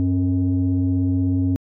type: tone pair together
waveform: sine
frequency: 95.5 / 270.1 Hz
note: G2 / C#4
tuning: -45 / -45 cents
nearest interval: octave + tritone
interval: 1800 cents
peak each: -18 dBFS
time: 0-1.56 s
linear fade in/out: 0 ms
effects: tanh soft clip ceiling -12 dBFS